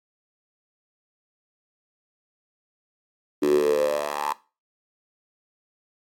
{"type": "tone with high-pass filter sweep", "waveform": "10% pulse", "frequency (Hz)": 73.42, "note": "D2", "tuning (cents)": 0, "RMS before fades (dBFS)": -22, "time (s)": [3.42, 4.33], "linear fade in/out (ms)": 10, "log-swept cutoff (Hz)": [320, 930], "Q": 9.9, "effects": ["noise-tail reverb RT60 0.3 s tail -19 dB re dry", "AAC 64 kbps"]}